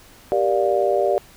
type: chord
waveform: sine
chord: G minor seventh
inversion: none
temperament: just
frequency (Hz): 392 / 470.4 / 588 / 705.6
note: G4 / Bb4 / D5 / F5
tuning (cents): 0 / +16 / +2 / +18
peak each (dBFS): -21 / -24 / -20 / -23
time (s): 0.32-1.18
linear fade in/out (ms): 0
effects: pink hiss -48 dBFS RMS until 1.36 s